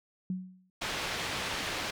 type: tone with exponential decay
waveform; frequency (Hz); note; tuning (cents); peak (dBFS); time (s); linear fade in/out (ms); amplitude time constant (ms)
sine; 185; F#3; 0; -28; 0.3-0.7; 2; 85
type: low-pass noise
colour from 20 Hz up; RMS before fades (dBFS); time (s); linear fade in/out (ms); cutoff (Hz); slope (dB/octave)
white; -35; 0.81-1.91; 10; 3500; 12
effects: none